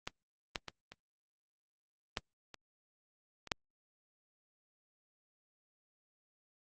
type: clicks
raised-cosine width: 0.2 ms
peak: -18 / -17 / -23 / -30 / -16 / -30 / -30 / -12 dBFS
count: 8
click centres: 0.075 / 0.558 / 0.683 / 0.92 / 2.172 / 2.543 / 3.473 / 3.518 s
effects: Opus 32 kbps